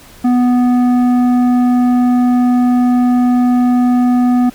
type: tone with tanh clipping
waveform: triangle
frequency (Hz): 246.9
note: B3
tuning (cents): 0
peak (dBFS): -10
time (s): 0.24-4.5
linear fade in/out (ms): 10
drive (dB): 14
effects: pink hiss -40 dBFS RMS until 4.54 s